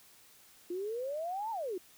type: exponential two-way sweep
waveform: sine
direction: up then down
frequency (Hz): 342.3 to 926 to 342.3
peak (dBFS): -34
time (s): 0.7-1.78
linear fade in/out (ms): 5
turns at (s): 1.51
effects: white hiss -60 dBFS RMS until 1.97 s